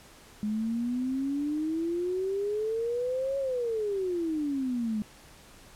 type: exponential two-way sweep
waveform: sine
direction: up then down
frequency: 208.5 to 554.4 to 208.5 Hz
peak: -27 dBFS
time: 0.43-5.02 s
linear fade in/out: 0 ms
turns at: 3.38 s
effects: pink hiss -53 dBFS RMS until 5.75 s + low-pass 12000 Hz 12 dB/octave